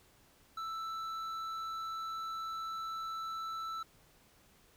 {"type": "tone with hard clipping", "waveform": "triangle", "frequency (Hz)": 1322, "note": "E6", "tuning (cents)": 5, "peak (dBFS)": -39, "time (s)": [0.57, 3.83], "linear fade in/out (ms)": 5, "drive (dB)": 10, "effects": ["pink hiss -65 dBFS RMS until 4.76 s"]}